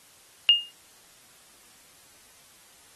sine tone with exponential decay, 2835 Hz, F7, 25 cents sharp, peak -10 dBFS, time 0.49-0.71 s, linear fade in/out 0 ms, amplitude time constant 46 ms, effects white hiss -55 dBFS RMS until 2.95 s + AAC 32 kbps

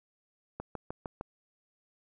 click train, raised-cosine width 1 ms, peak -23 dBFS, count 5, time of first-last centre 0.6-1.211 s, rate 6.55 Hz, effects none

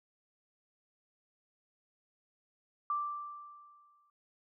sine tone with exponential decay, 1174.7 Hz, D6, in tune, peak -29 dBFS, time 2.9-4.1 s, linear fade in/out 2 ms, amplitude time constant 260 ms, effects none

